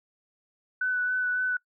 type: tone with vibrato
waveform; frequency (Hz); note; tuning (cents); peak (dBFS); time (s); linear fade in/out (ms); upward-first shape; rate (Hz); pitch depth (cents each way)
sine; 1494; F#6; +16; -24; 0.81-1.57; 5; sine; 3.6; 16
effects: noise-tail reverb RT60 0.1 s tail -23 dB re dry